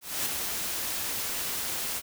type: noise with ADSR envelope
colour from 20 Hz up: white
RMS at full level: -28 dBFS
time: 0.01-2.02 s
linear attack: 250 ms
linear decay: 7 ms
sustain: -4 dB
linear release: 47 ms
effects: none